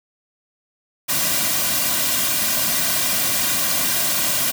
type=noise with comb filter; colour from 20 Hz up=white; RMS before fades=-20 dBFS; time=1.08-4.52 s; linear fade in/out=20 ms; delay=2.3 ms; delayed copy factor=-0.75; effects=none